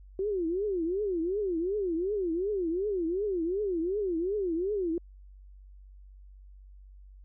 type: tone with vibrato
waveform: sine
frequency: 370 Hz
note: F#4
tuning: in tune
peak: -27 dBFS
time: 0.19-4.98 s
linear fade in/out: 2 ms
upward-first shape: triangle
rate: 2.7 Hz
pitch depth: 270 cents each way
effects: added 48 Hz sine -48 dBFS peak until 7.24 s